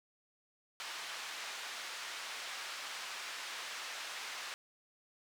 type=band-pass noise; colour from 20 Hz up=pink; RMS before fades=-44 dBFS; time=0.8-4.54 s; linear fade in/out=0 ms; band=1200 to 5900 Hz; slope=12 dB/octave; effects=none